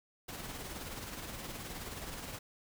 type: noise with tremolo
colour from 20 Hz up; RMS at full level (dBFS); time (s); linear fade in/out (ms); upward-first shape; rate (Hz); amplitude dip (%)
pink; -42; 0.28-2.39; 10; sine; 19; 40
effects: none